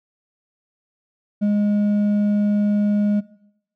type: tone with hard clipping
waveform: sine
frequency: 206.5 Hz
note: G#3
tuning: 10 cents flat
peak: -17 dBFS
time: 1.41-3.21 s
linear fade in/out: 20 ms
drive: 4 dB
effects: noise-tail reverb RT60 0.8 s tail -20 dB re dry